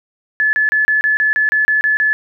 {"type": "tone bursts", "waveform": "sine", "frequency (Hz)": 1724, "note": "A6", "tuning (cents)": -36, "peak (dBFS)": -11, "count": 11, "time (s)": [0.4, 2.13], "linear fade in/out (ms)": 0, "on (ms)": 130, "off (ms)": 30, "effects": []}